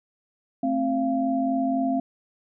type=tone cluster; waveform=sine; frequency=220.5 / 264.4 / 687 Hz; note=A3 / C4 / F5; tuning=+4 / +18 / -29 cents; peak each=-32 / -23 / -26 dBFS; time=0.63-2 s; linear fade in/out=5 ms; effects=none